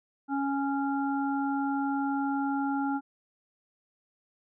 harmonic tone, 277.2 Hz, C#4, in tune, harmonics 1 / 3 / 5, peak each -28 / -32 / -37 dBFS, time 0.28-3.01 s, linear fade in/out 50 ms, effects none

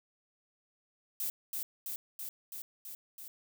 violet noise with echo, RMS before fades -35 dBFS, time 1.2-1.3 s, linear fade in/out 2 ms, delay 330 ms, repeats 6, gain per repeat -2 dB, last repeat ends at 3.28 s, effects none

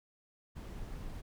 brown noise, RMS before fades -43 dBFS, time 0.55-1.22 s, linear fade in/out 20 ms, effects none

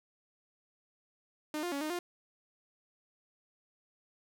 sawtooth tone with pitch steps, 304.2 / 351.9 / 280.9 / 307.6 / 352 Hz, D#4 / F4 / C#4 / D#4 / F4, -39 / +13 / +23 / -20 / +14 cents, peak -30 dBFS, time 1.54-1.99 s, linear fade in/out 2 ms, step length 90 ms, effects none

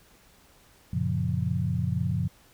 sine chord, Gb major seventh, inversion none, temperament equal, 92.5 / 116.54 / 138.59 / 174.61 Hz, Gb2 / Bb2 / Db3 / F3, 0 / 0 / 0 / 0 cents, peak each -30 dBFS, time 0.93-2.28 s, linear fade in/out 5 ms, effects pink hiss -58 dBFS RMS until 2.53 s

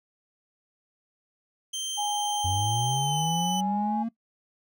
25% pulse tone with pitch glide, 3136 to 3000 Hz, G7 to F#7, 0 to +23 cents, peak -26 dBFS, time 1.73-3.61 s, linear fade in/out 10 ms, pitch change -77 cents, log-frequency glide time 2.9-3.29 s
sine tone, 830.6 Hz, G#5, in tune, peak -27 dBFS, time 1.97-4.04 s, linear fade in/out 20 ms
triangle linear sweep, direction up, 88.4 to 231.3 Hz, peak -25 dBFS, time 2.44-4.09 s, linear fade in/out 10 ms
effects noise-tail reverb RT60 0.1 s tail -20 dB re dry

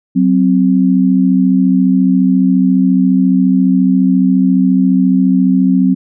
sine tone pair together, 187.16 / 261.6 Hz, F#3 / C4, +20 / 0 cents, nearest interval tritone, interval 580 cents, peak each -10 dBFS, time 0.15-5.95 s, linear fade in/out 20 ms, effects none

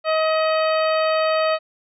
harmonic tone with a mistuned harmonic, 633 Hz, D#5, 30 cents sharp, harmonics 1 / 2 / 3 / 4 / 5 / 6 / 7, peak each -18 / -23 / -30 / -30 / -34 / -36 / -34 dBFS, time 0.04-1.59 s, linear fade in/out 50 ms, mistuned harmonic 5, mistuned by -60 cents, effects none

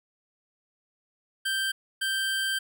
25% pulse tone pair in turn, 1568 / 1568 Hz, G6 / G6, 0 / 0 cents, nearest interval unison, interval 0 cents, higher neither, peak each -22 dBFS, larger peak neither, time 1.45-1.72 / 2.01-2.59 s, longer second, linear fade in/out 10 ms, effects none

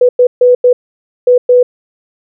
sine tone bursts at uneven times, 494.5 Hz, B4, 2 cents sharp, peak -3 dBFS, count 6, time 0.01-0.09 / 0.19-0.27 / 0.41-0.55 / 0.64-0.73 / 1.27-1.38 / 1.49-1.63 s, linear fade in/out 5 ms, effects none

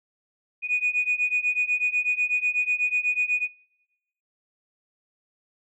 sine beating tone pair, 2468 / 2476.1 Hz, D#7 / D#7, -15 / -9 cents, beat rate 8.1 Hz, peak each -24 / -24 dBFS, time 0.62-3.48 s, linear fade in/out 50 ms, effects noise-tail reverb RT60 1.0 s tail -26 dB re dry + tanh soft clip ceiling -15 dBFS

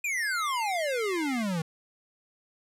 square exponential sweep, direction down, 2482 to 155.56 Hz, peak -28 dBFS, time 0.04-1.62 s, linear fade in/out 5 ms
sine tone, 2102 Hz, C7, 7 cents sharp, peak -36 dBFS, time 0.16-1.43 s, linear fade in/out 10 ms
effects low-pass 12000 Hz 12 dB/octave

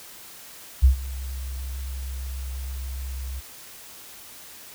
sine tone with ADSR envelope, 65.41 Hz, C2, in tune, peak -9 dBFS, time 0.82-3.41 s, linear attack 24 ms, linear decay 110 ms, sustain -20 dB, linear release 26 ms, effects white hiss -44 dBFS RMS until 4.74 s

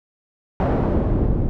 pink noise with low-pass filter sweep, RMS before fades -19 dBFS, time 0.6-1.49 s, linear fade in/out 0 ms, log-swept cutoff 800 to 280 Hz, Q 0.85, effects none

